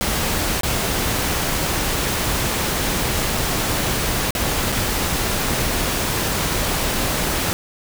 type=noise with dropouts; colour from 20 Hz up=pink; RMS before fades=-21 dBFS; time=0.01-7.53 s; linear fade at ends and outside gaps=0 ms; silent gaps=0.61-0.633 / 3.368-3.371 / 4.307-4.351 / 4.72-4.724 s; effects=none